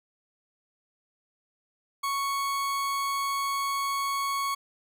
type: tone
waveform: 40% pulse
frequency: 1108.7 Hz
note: C#6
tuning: in tune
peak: -26 dBFS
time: 2.03-4.55 s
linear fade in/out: 10 ms
effects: none